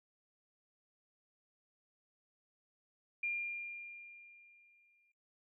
sine tone with exponential decay, 2400 Hz, D7, 37 cents sharp, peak -33 dBFS, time 3.23-5.12 s, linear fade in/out 5 ms, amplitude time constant 410 ms, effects noise-tail reverb RT60 0.4 s tail -21 dB re dry

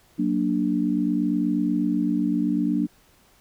sine chord, Gb augmented, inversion none, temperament equal, 185 / 233.1 / 293.7 Hz, Gb3 / Bb3 / D4, 0 / 0 / 0 cents, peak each -26 / -25 / -23 dBFS, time 0.18-2.87 s, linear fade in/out 20 ms, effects pink hiss -58 dBFS RMS until 3.4 s

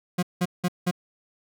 40% pulse tone bursts, 178.5 Hz, F3, 38 cents sharp, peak -20 dBFS, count 4, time 0.18-0.912 s, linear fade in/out 10 ms, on 48 ms, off 180 ms, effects none

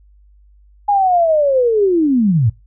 sine linear sweep, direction down, 830.6 to 98 Hz, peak -10 dBFS, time 0.88-2.5 s, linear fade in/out 10 ms, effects noise-tail reverb RT60 0.2 s tail -17 dB re dry + added 50 Hz sine -45 dBFS peak until 2.66 s

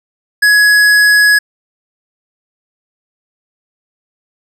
sine tone with hard clipping, 1679 Hz, G#6, 18 cents sharp, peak -7 dBFS, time 0.42-1.39 s, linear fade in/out 10 ms, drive 13 dB, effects none

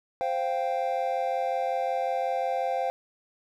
triangle chord, C suspended fourth, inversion none, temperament equal, 523.3 / 698.5 / 784 Hz, C5 / F5 / G5, 0 / 0 / 0 cents, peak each -28 dBFS, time 0.21-2.9 s, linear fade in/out 0 ms, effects none

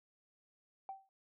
sine tone with exponential decay, 775 Hz, G5, 20 cents flat, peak -38 dBFS, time 0.89-1.09 s, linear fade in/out 1 ms, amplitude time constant 43 ms, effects tanh soft clip ceiling -34 dBFS

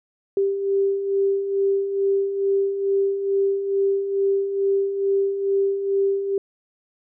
sine beating tone pair, 392 / 394.3 Hz, G4 / G4, 0 / +10 cents, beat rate 2.3 Hz, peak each -27 / -19 dBFS, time 0.37-6.38 s, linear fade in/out 2 ms, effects none

